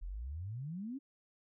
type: exponential sweep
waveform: sine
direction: up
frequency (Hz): 39 to 285.7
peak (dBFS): -39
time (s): 0.01-0.99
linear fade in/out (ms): 20
effects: none